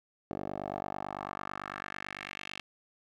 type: tone with band-pass filter sweep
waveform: 10% pulse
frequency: 49 Hz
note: G1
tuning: in tune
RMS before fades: -40 dBFS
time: 0.31-2.61 s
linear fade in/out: 0 ms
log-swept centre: 480 to 2900 Hz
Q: 2.3
effects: none